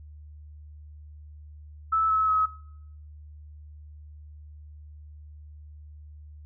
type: tone with pitch steps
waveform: sine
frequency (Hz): 1310 / 1294.2 / 1278.6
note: E6 / E6 / D#6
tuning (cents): -11 / -32 / +47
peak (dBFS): -20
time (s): 1.92-2.46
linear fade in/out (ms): 10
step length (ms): 180
effects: noise-tail reverb RT60 0.7 s tail -20 dB re dry + added 75 Hz sine -43 dBFS peak until 6.45 s